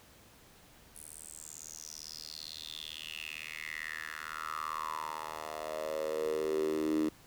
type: tone with high-pass filter sweep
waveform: 10% pulse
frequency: 77.78 Hz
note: D#2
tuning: in tune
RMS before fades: -38 dBFS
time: 0.95-7.09 s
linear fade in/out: 5 ms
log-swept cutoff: 10000 to 290 Hz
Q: 7
effects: pink hiss -59 dBFS RMS until 7.26 s